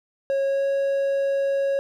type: tone with pitch glide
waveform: triangle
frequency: 547 to 551.4 Hz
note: C#5 to C#5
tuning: -23 to -9 cents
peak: -18 dBFS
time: 0.3-1.79 s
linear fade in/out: 0 ms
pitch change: +14 cents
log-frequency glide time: 0.45-0.65 s
effects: none